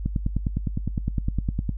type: click train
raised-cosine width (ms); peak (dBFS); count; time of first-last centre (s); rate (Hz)
5; -12; 17; 0.06-1.693; 9.8
effects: noise-tail reverb RT60 0.1 s tail -21 dB re dry + added 50 Hz sine -28 dBFS peak until 1.77 s